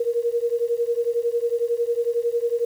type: beating tone pair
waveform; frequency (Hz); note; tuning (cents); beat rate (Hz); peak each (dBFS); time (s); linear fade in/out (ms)
sine; 466.2 / 477.2; A#4 / A#4; 0 / +41; 11; -23; 0-2.65; 5
effects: 8-bit